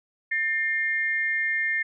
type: tone pair together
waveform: sine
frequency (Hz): 1800 / 2120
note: A6 / C7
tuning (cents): +39 / +22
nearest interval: minor third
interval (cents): 283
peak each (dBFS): -25 / -26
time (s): 0.31-1.83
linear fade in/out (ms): 10
effects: none